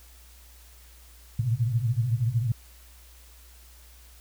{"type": "tone cluster", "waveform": "sine", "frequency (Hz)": [109.8, 117.9, 131.2], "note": ["A2", "A#2", "C3"], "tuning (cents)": [-3, 20, 5], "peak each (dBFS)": [-28, -25, -30], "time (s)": [1.39, 2.52], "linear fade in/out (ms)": 5, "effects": ["added 60 Hz sine -50 dBFS peak until 4.2 s", "white hiss -55 dBFS RMS until 4.2 s"]}